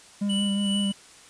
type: tone with vibrato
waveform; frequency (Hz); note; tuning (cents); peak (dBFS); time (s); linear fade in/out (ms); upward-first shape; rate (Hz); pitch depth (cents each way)
triangle; 200.8; G3; +42; -21; 0.21-0.92; 10; sine; 5.6; 22
type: tone with tremolo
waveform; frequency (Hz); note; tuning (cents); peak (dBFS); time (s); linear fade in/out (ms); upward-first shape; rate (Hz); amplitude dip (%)
square; 2960; F#7; 0; -27; 0.29-0.93; 10; triangle; 2.7; 60
effects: white hiss -50 dBFS RMS until 1.29 s + resampled to 22050 Hz